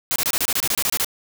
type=noise bursts; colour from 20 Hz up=white; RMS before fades=-21 dBFS; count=13; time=0.11-1.046 s; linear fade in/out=0 ms; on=48 ms; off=26 ms; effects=none